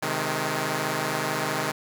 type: chord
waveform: 5% pulse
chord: Ab major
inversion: first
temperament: equal with one note detuned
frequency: 130.81 / 155.56 / 211.2 Hz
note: C3 / Eb3 / Ab3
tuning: 0 / 0 / +29 cents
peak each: -19 / -17 / -20 dBFS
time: 0.02-1.72 s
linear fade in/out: 10 ms
effects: none